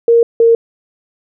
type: tone pair in turn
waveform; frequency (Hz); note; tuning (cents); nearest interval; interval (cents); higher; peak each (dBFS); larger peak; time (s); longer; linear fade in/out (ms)
sine; 466.2 / 460.6; A#4 / A#4; 0 / -21; unison; 21; first; -5; neither; 0.08-0.23 / 0.4-0.55; neither; 2
effects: none